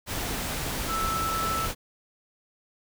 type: tone in noise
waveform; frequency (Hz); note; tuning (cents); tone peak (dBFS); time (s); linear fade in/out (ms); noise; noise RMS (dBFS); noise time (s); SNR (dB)
sine; 1318.5; E6; 0; -27; 0.87-1.69; 50; pink; -31; 0.06-1.75; +1
effects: none